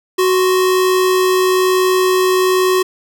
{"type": "tone pair together", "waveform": "square", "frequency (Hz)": [371.5, 1053.4], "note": ["F#4", "C6"], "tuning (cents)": [7, 11], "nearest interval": "octave + tritone", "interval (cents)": 1804, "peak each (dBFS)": [-12, -22], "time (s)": [0.18, 2.83], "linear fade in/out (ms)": 10, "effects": []}